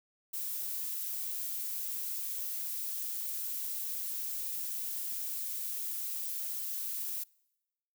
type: noise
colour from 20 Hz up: violet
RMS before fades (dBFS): -37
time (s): 0.33-7.24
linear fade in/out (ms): 10
effects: noise-tail reverb RT60 1.0 s tail -26 dB re dry